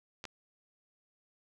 clicks, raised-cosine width 0.2 ms, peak -25 dBFS, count 2, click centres 0.241 / 0.253 s, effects none

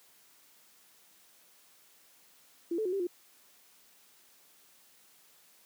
sine tone with pitch steps, 339.3 / 436.5 / 363.5 / 393.4 / 352.8 Hz, F4 / A4 / F#4 / G4 / F4, -50 / -14 / -31 / +6 / +18 cents, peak -29 dBFS, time 2.71-3.07 s, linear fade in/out 5 ms, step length 72 ms, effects white hiss -62 dBFS RMS until 5.65 s + high-pass 150 Hz 12 dB/octave

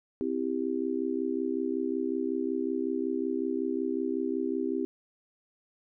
sine chord, C major, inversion none, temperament just, 261.6 / 327 / 392.4 Hz, C4 / E4 / G4, 0 / -14 / +2 cents, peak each -32 dBFS, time 0.21-4.85 s, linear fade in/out 0 ms, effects none

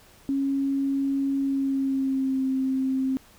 sine tone with pitch glide, 274.6 to 264 Hz, C#4 to C4, -16 to +16 cents, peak -22 dBFS, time 0.29-3.17 s, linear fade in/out 0 ms, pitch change -68 cents, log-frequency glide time 1.4-2.45 s, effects pink hiss -54 dBFS RMS until 3.38 s

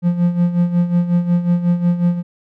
triangle tone with tremolo, 174.61 Hz, F3, in tune, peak -8 dBFS, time 0.02-2.23 s, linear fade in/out 50 ms, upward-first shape sine, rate 5.5 Hz, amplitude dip 70%, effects none

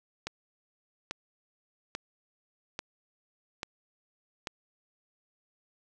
click train, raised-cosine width 0.2 ms, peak -17 dBFS, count 6, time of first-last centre 0.27-4.472 s, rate 1.19 Hz, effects none

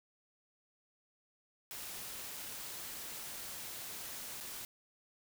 white noise with dropouts, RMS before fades -45 dBFS, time 1.71-4.65 s, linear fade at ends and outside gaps 0 ms, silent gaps 4.403-4.408 s, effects none

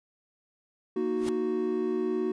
triangle chord, D# minor, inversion second, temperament equal, 233.1 / 311.1 / 370 Hz, A#3 / D#4 / F#4, 0 / 0 / 0 cents, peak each -31 / -31 / -26 dBFS, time 0.96-2.32 s, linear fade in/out 5 ms
pink noise with exponential growth, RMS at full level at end -35 dBFS, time 1.13-1.29 s, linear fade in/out 1 ms, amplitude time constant 34 ms
effects resampled to 22050 Hz

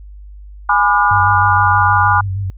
sine chord, G# diminished seventh, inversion none, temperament just, 830.6 / 996.7 / 1196.1 / 1435.3 Hz, G#5 / B5 / D6 / F6, 0 / +16 / +31 / +47 cents, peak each -15 dBFS, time 0.69-2.21 s, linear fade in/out 5 ms
sine tone with vibrato, 97 Hz, G2, 18 cents flat, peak -17 dBFS, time 1.11-2.5 s, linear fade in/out 0 ms, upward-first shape square, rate 6.4 Hz, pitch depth 50 cents each way
effects added 50 Hz sine -32 dBFS peak until 2.57 s

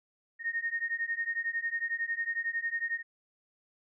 sine beating tone pair, 1844 / 1855 Hz, A#6 / A#6, -19 / -9 cents, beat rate 11 Hz, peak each -34 / -33 dBFS, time 0.39-3.03 s, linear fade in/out 50 ms, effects none

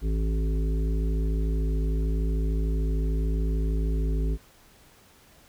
harmonic tone with a mistuned harmonic, 53.4 Hz, G#1, 49 cents sharp, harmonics 1 / 3 / 5 / 7 / 8, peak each -23 / -33 / -37 / -40 / -41 dBFS, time 0.01-4.38 s, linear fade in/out 50 ms, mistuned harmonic 1, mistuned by +27 cents, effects pink hiss -56 dBFS RMS until 5.48 s

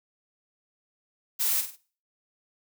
blue noise with echo, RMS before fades -26 dBFS, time 1.39-1.62 s, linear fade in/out 20 ms, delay 49 ms, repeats 3, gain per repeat -8 dB, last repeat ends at 1.767 s, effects noise-tail reverb RT60 0.4 s tail -19 dB re dry

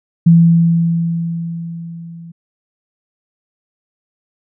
sine tone with level ramp, 167.6 Hz, E3, 29 cents sharp, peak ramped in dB -3 to -31 dBFS, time 0.26-2.32 s, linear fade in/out 10 ms, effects none

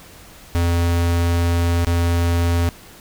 square tone with dropouts, 85.6 Hz, F2, 34 cents flat, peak -16 dBFS, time 0.55-2.69 s, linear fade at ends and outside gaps 0 ms, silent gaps 1.847-1.87 s, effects pink hiss -43 dBFS RMS until 3 s

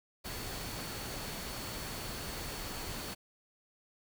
sine tone in noise, 4435 Hz, C#8, in tune, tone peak -50 dBFS, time 0.24-3.15 s, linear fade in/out 20 ms, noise pink, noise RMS -41 dBFS, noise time 0.24-3.15 s, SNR -12 dB, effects none

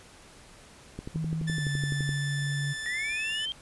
click train, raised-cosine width 3 ms, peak -23 dBFS, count 14, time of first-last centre 0.99-2.092 s, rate 11.8 Hz
sine tone with pitch glide, 160 to 141.72 Hz, D#3 to C#3, +49 to +39 cents, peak -28 dBFS, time 1.14-2.74 s, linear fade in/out 20 ms, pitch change -210 cents, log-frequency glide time 1.54-1.66 s
sawtooth tone, 1758 Hz, A6, 2 cents flat, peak -30 dBFS, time 1.47-3.46 s, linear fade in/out 10 ms
sine linear sweep, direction up, 1864.7 to 3200 Hz, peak -30 dBFS, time 2.86-3.52 s, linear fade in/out 0 ms
effects pink hiss -52 dBFS RMS until 3.61 s + resampled to 24000 Hz

